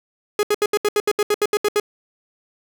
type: tone bursts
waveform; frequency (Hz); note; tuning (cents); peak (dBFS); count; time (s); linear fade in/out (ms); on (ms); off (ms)
45% pulse; 417; G#4; +7; -15; 13; 0.39-1.799; 2; 41; 73
effects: none